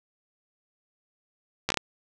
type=slowing click train; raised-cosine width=0.2 ms; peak=-8 dBFS; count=5; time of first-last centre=1.69-1.773 s; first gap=13 ms; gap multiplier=1.32; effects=none